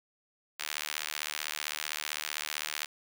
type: tone with high-pass filter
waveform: sawtooth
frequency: 75.6 Hz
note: D#2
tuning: 49 cents flat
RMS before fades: -37 dBFS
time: 0.59-2.86 s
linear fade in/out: 10 ms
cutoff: 2100 Hz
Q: 0.84
effects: none